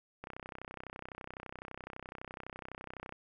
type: click train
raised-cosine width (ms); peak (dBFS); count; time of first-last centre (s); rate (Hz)
0.5; -28; 93; 0.24-3.124; 31.9
effects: none